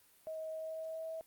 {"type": "tone with pitch glide", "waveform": "sine", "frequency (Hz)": [635, 646.5], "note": ["D#5", "E5"], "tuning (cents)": [35, -34], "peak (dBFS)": -39, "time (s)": [0.27, 1.21], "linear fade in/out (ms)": 0, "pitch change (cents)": 31, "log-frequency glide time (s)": [0.52, 1.09], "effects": ["white hiss -66 dBFS RMS until 1.26 s", "Opus 32 kbps"]}